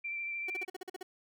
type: tone with vibrato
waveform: sine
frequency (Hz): 2350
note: D7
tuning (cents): +1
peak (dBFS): -35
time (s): 0.04-0.65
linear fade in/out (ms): 10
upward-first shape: triangle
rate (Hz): 13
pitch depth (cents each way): 19
type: tone bursts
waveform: 30% pulse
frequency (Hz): 370.8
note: F#4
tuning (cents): +4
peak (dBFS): -37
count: 9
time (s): 0.48-1.03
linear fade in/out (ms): 5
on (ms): 22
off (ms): 44
effects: none